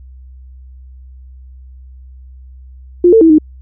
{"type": "tone with pitch steps", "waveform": "sine", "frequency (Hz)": [352.2, 448.6, 325.7, 309], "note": ["F4", "A4", "E4", "D#4"], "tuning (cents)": [15, 34, -21, -12], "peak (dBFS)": -3, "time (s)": [3.04, 3.384], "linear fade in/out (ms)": 5, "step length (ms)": 86, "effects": ["added 64 Hz sine -33 dBFS peak until 3.61 s"]}